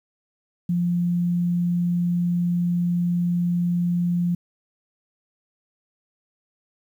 sine tone, 174.61 Hz, F3, in tune, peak -19 dBFS, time 0.69-4.35 s, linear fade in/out 5 ms, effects 9-bit

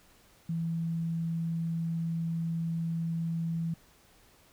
sine tone, 165.5 Hz, E3, 7 cents sharp, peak -29 dBFS, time 0.49-3.74 s, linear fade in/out 5 ms, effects pink hiss -61 dBFS RMS until 4.52 s

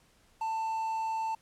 triangle tone with quantisation, 890 Hz, A5, 20 cents sharp, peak -28 dBFS, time 0.41-1.35 s, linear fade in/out 5 ms, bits 9, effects pink hiss -65 dBFS RMS until 1.41 s + low-pass 11000 Hz 12 dB/octave

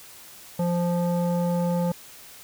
square tone with low-pass filter, 174.2 Hz, F3, 4 cents flat, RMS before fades -24 dBFS, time 0.59-1.92 s, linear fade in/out 5 ms, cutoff 720 Hz, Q 2.5, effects white hiss -46 dBFS RMS until 2.43 s

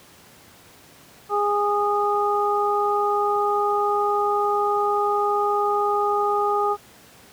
harmonic tone, 411.4 Hz, G#4, 16 cents flat, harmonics 1 / 2 / 3, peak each -23 / -23 / -23 dBFS, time 1.29-6.77 s, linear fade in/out 50 ms, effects pink hiss -49 dBFS RMS until 7.32 s + high-pass 100 Hz 12 dB/octave

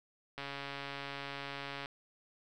click train, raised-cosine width 0.3 ms, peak -25 dBFS, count 208, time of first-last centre 0.38-1.859 s, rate 140 Hz, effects none

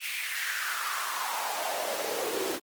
pink noise with high-pass filter sweep, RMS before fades -32 dBFS, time 0-2.6 s, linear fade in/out 50 ms, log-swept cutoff 2500 to 340 Hz, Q 3.8, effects Opus 24 kbps

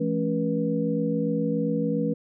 sine tone cluster, 167 / 214.2 / 277.2 / 483.2 Hz, E3 / A3 / C#4 / B4, +23 / -46 / 0 / -38 cents, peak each -28 dBFS, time 0-2.14 s, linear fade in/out 10 ms, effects none

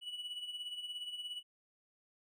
triangle tone with tremolo, 2946 Hz, F#7, 8 cents flat, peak -37 dBFS, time 0.01-1.43 s, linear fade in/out 50 ms, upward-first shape sine, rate 17 Hz, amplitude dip 60%, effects none

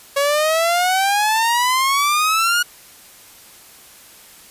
sawtooth exponential sweep, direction up, 554.4 to 1454 Hz, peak -11 dBFS, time 0.16-2.63 s, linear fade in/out 10 ms, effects white hiss -44 dBFS RMS until 4.5 s + resampled to 32000 Hz

